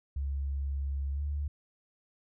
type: tone with pitch glide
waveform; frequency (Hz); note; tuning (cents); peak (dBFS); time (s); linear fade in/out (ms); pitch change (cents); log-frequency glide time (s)
sine; 69.3 to 72.54; C#2 to D2; 0 to -21; -30; 0.16-1.48; 5; +79; 1.13-1.22
effects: none